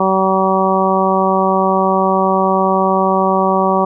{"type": "harmonic tone", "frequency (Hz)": 190.5, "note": "G3", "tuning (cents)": -49, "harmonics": [1, 2, 3, 4, 5, 6], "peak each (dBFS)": [-18, -18, -18, -18, -18, -18], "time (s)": [0, 3.85], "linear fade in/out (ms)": 5, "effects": []}